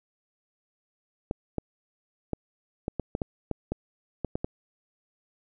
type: clicks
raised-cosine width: 2 ms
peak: -15 dBFS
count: 12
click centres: 1.311 / 1.583 / 2.333 / 2.881 / 2.997 / 3.151 / 3.218 / 3.513 / 3.72 / 4.247 / 4.355 / 4.445 s
effects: none